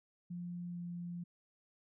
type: tone with pitch glide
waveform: sine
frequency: 175.2 to 173.89 Hz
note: F3 to F3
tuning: +6 to -7 cents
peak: -40 dBFS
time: 0.3-1.24 s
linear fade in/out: 10 ms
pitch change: -13 cents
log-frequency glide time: 0.69-0.79 s
effects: none